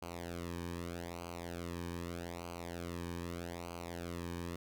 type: tone with flanger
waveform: sawtooth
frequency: 86.1 Hz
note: F2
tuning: 24 cents flat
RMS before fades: -43 dBFS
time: 0.02-4.56 s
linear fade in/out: 5 ms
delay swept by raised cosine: 0.55 to 1.48 ms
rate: 0.81 Hz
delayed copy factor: -0.8
effects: none